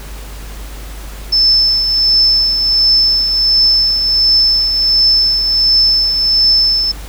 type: tone with tremolo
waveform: sine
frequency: 5270 Hz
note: E8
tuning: 1 cent flat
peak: -6 dBFS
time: 1.32-6.92 s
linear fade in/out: 10 ms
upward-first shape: triangle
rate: 1.4 Hz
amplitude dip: 50%
effects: added 50 Hz sine -26 dBFS peak until 7.08 s + pink hiss -34 dBFS RMS until 7.08 s